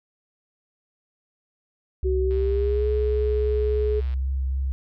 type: tone with vibrato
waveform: sine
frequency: 66.5 Hz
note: C2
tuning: 29 cents sharp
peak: -22 dBFS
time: 2.03-4.72 s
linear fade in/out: 0 ms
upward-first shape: triangle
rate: 3.6 Hz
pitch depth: 23 cents each way
type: tone with pitch glide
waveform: sine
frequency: 375.9 to 421.9 Hz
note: F#4 to G#4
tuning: +27 to +27 cents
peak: -22 dBFS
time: 2.04-4.01 s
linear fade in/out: 20 ms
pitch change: +200 cents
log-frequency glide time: 2.19-2.88 s
type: click train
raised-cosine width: 0.3 ms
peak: -32 dBFS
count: 215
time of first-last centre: 2.31-4.139 s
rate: 117 Hz
effects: none